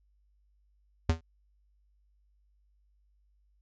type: tone with exponential decay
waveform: square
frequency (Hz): 81.5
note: E2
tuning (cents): -19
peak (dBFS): -20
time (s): 1.09-1.21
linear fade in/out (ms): 5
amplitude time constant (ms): 26
effects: added 50 Hz sine -65 dBFS peak until 3.61 s + resampled to 16000 Hz